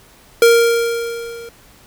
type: tone with level ramp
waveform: square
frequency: 466.2 Hz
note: A#4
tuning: in tune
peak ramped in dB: -6 to -32 dBFS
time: 0.42-1.49 s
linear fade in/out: 2 ms
effects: pink hiss -47 dBFS RMS until 1.86 s